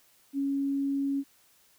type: tone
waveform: sine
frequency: 277.2 Hz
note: C#4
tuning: in tune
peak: -26 dBFS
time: 0.33-1.24 s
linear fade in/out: 50 ms
effects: white hiss -63 dBFS RMS until 1.78 s